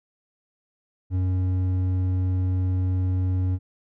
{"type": "tone with hard clipping", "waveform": "sine", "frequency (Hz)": 92.3, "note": "F#2", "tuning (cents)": -4, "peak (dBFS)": -22, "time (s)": [1.1, 3.59], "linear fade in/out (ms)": 50, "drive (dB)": 6, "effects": []}